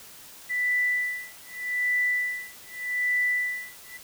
sine tone with tremolo, 1980 Hz, B6, 4 cents sharp, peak -21 dBFS, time 0.49-3.98 s, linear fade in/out 20 ms, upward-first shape sine, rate 0.83 Hz, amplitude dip 100%, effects white hiss -47 dBFS RMS until 4.03 s

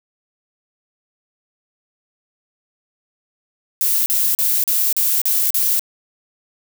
violet noise bursts, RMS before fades -17 dBFS, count 7, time 3.81-5.794 s, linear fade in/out 0 ms, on 250 ms, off 39 ms, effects none

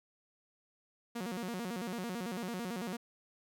sawtooth tone with vibrato, 207.7 Hz, G#3, in tune, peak -33 dBFS, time 1.15-2.97 s, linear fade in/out 10 ms, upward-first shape square, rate 9 Hz, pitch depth 220 cents each way, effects none

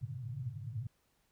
white band-pass noise, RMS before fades -41 dBFS, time 0.01-0.87 s, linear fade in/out 5 ms, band 100 to 140 Hz, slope 96 dB/octave, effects pink hiss -75 dBFS RMS until 1.31 s

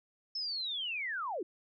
sine linear sweep, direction down, 5310 to 302.3 Hz, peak -34 dBFS, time 0.35-1.43 s, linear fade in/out 5 ms, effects none

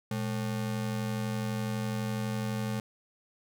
square ring-modulated tone, 165 Hz, E3, 2 cents sharp, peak -28 dBFS, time 0.11-2.8 s, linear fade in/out 2 ms, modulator 46 Hz, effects none

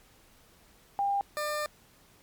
sine / 20% pulse tone pair in turn, 800 / 599.3 Hz, G5 / D5, +35 / +35 cents, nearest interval perfect fourth, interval 500 cents, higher first, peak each -25 dBFS, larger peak neither, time 0.99-1.21 / 1.37-1.66 s, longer second, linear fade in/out 0 ms, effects pink hiss -60 dBFS RMS until 2.22 s + MP3 96 kbps

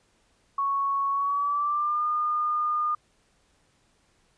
sine tone with pitch glide, 1108.7 to 1216 Hz, C#6 to D#6, 0 to -40 cents, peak -23 dBFS, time 0.58-2.95 s, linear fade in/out 5 ms, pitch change +160 cents, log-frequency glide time 1.11-2.06 s, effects pink hiss -66 dBFS RMS until 4.37 s + resampled to 22050 Hz

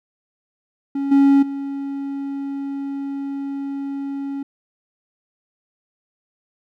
triangle tone with level steps, 277.4 Hz, C#4, 1 cent sharp, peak -18 / -8 / -22 dBFS, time 0.95-4.43 s, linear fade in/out 5 ms, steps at 1.11 / 1.42 s, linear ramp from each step 10 ms, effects none

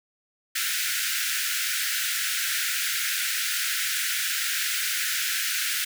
pink high-pass noise, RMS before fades -27 dBFS, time 0.55-5.85 s, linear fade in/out 10 ms, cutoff 1400 Hz, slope 96 dB/octave, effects none

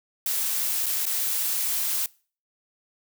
blue noise with dropouts, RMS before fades -26 dBFS, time 0.26-2.06 s, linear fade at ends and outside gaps 2 ms, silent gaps 0.86-0.864 / 1.055-1.064 s, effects noise-tail reverb RT60 0.4 s tail -23 dB re dry

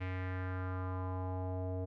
square tone with low-pass filter sweep, 92.5 Hz, F#2, in tune, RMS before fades -38 dBFS, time 0-1.86 s, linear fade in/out 20 ms, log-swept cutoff 2300 to 570 Hz, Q 2.9, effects none

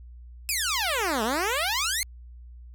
10% pulse exponential two-way sweep, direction down then up, 2636 to 208.6 to 2198 Hz, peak -16 dBFS, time 0.49-2.03 s, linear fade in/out 0 ms, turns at 1.23 s, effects added 60 Hz sine -42 dBFS peak until 2.74 s

